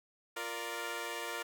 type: chord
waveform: 10% pulse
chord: Bb major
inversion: second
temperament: equal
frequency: 349.2 / 466.2 / 587.3 Hz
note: F4 / Bb4 / D5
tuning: 0 / 0 / 0 cents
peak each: -35 / -32 / -35 dBFS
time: 0.36-1.43 s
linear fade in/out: 10 ms
effects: none